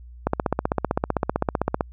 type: click train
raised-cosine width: 1 ms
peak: -6 dBFS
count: 25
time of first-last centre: 0.27-1.808 s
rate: 15.6 Hz
effects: added 60 Hz sine -40 dBFS peak until 1.92 s